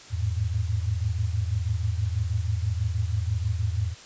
sine tone cluster, 83 / 104.7 / 110.9 Hz, E2 / G#2 / A2, +12 / +15 / +14 cents, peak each -27 / -27 / -31 dBFS, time 0.1-3.95 s, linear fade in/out 50 ms, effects white hiss -46 dBFS RMS until 4.05 s + resampled to 16000 Hz

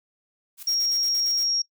blue noise with tremolo, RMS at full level -38 dBFS, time 0.57-1.49 s, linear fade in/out 50 ms, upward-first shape square, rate 8.7 Hz, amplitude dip 75%
sine tone, 5588 Hz, F8, in tune, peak -21 dBFS, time 0.67-1.62 s, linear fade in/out 5 ms
effects noise-tail reverb RT60 0.1 s tail -22 dB re dry

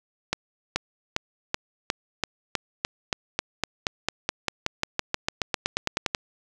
accelerating click train, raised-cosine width 0.2 ms, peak -6 dBFS, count 28, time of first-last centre 0.33-6.148 s, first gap 430 ms, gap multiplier 0.94, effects none

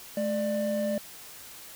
triangle tone pair together, 214.3 / 594 Hz, A3 / D5, -45 / +20 cents, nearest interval octave + tritone, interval 1765 cents, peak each -28 / -26 dBFS, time 0.17-0.98 s, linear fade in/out 2 ms, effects white hiss -46 dBFS RMS until 1.75 s

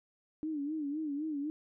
sine tone with vibrato, 298.4 Hz, D4, 28 cents sharp, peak -33 dBFS, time 0.43-1.5 s, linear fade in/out 0 ms, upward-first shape sine, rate 3.9 Hz, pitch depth 110 cents each way, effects none

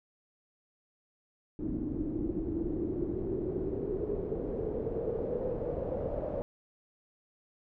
pink noise with low-pass filter sweep, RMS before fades -34 dBFS, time 1.59-6.42 s, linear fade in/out 0 ms, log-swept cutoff 290 to 570 Hz, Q 6.3, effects none

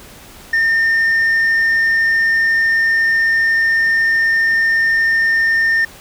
sine tone with tanh clipping, 1814 Hz, A#6, 48 cents flat, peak -12 dBFS, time 0.53-5.85 s, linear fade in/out 5 ms, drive 2 dB, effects pink hiss -39 dBFS RMS until 6 s

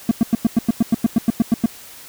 triangle tone bursts, 228.3 Hz, A#3, 36 cents flat, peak -8 dBFS, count 14, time 0.09-1.659 s, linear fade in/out 2 ms, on 22 ms, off 97 ms, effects white hiss -40 dBFS RMS until 2.08 s

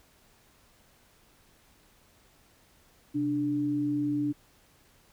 sine tone pair together, 130.81 / 293.9 Hz, C3 / D4, 0 / +1 cents, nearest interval octave + major second, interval 1401 cents, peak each -36 / -26 dBFS, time 3.14-4.33 s, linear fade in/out 20 ms, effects pink hiss -62 dBFS RMS until 5.12 s

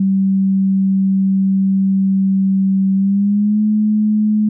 sine tone with pitch glide, 192.9 to 212.8 Hz, G3 to G#3, -28 to +42 cents, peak -11 dBFS, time 0-4.49 s, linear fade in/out 5 ms, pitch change +170 cents, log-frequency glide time 2.95-3.61 s, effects none

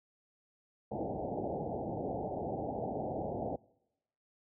white low-pass noise, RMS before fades -37 dBFS, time 0.91-3.56 s, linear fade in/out 5 ms, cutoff 820 Hz, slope 96 dB/octave, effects noise-tail reverb RT60 0.9 s tail -25 dB re dry + high-pass 80 Hz 12 dB/octave

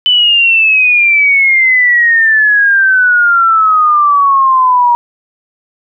sine exponential sweep, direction down, 3010 to 950 Hz, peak -5 dBFS, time 0.06-4.95 s, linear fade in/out 0 ms, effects none

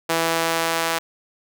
sawtooth tone with high-pass filter sweep, 164.81 Hz, E3, in tune, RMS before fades -22 dBFS, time 0.09-0.99 s, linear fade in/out 10 ms, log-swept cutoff 490 to 780 Hz, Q 0.77, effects none

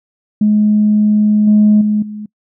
sine tone with level steps, 210.9 Hz, G#3, 27 cents sharp, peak -7 / -4 / -10 / -23 dBFS, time 0.41-2.26 s, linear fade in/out 5 ms, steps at 1.47 / 1.81 / 2.02 s, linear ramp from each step 5 ms, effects noise-tail reverb RT60 0.1 s tail -24 dB re dry + tanh soft clip ceiling -2 dBFS

